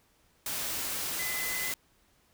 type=tone in noise; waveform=sine; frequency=2022 Hz; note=B6; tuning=40 cents sharp; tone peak=-35 dBFS; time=1.19-1.72 s; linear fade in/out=2 ms; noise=white; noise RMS=-34 dBFS; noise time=0.46-1.74 s; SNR=-4 dB; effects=pink hiss -67 dBFS RMS until 2.33 s